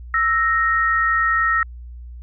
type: tone pair together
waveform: sine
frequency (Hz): 1318.5 / 1864.7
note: E6 / A#6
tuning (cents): 0 / 0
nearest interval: tritone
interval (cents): 600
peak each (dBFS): -18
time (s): 0.14-1.63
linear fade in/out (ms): 2
effects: added 60 Hz sine -33 dBFS peak until 2.22 s